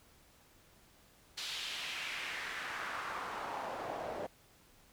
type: noise with band-pass filter sweep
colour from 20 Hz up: pink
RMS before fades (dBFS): -41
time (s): 1.37-4.27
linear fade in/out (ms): 10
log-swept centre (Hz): 4000 to 560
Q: 1.9
effects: pink hiss -64 dBFS RMS until 4.92 s